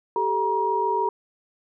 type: tone cluster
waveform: sine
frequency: 387.9 / 434.6 / 949 Hz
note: G4 / A4 / A#5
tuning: -18 / -21 / +31 cents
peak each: -27 / -28 / -22 dBFS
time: 0.16-1.09 s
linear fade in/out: 2 ms
effects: none